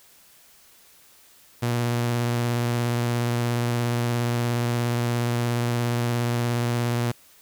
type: tone with vibrato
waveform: sawtooth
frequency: 119.5 Hz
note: A#2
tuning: 43 cents sharp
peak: -18 dBFS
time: 1.62-7.12 s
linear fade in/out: 10 ms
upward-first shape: sine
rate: 17 Hz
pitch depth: 16 cents each way
effects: white hiss -54 dBFS RMS until 7.41 s